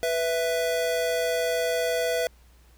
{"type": "tone pair together", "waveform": "square", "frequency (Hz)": [494.2, 660.5], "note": ["B4", "E5"], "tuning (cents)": [1, 3], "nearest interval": "perfect fourth", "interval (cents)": 502, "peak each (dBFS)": -27, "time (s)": [0.03, 2.27], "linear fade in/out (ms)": 0, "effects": ["added 60 Hz sine -53 dBFS peak until 2.77 s", "pink hiss -61 dBFS RMS until 2.77 s"]}